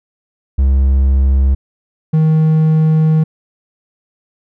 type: tone pair in turn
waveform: triangle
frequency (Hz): 67.2 / 157.4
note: C2 / D#3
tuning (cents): +47 / +20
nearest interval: octave + minor third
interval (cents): 1473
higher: second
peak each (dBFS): -6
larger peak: neither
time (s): 0.58-1.55 / 2.13-3.24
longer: second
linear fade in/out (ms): 10
effects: none